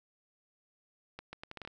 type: accelerating click train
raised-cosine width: 0.3 ms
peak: -27 dBFS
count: 8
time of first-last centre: 1.19-1.675 s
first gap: 140 ms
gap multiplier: 0.75
effects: none